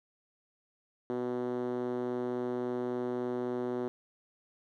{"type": "tone with band-pass filter", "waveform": "5% pulse", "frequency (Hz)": 123.6, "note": "B2", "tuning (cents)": 2, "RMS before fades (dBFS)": -34, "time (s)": [1.1, 3.88], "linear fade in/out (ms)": 0, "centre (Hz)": 320, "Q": 3.1, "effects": []}